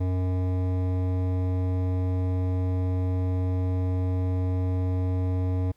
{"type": "tone with hard clipping", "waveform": "triangle", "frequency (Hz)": 91.8, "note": "F#2", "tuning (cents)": -13, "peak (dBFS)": -25, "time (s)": [0, 5.72], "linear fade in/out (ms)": 10, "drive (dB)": 18, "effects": ["pink hiss -68 dBFS RMS until 5.76 s"]}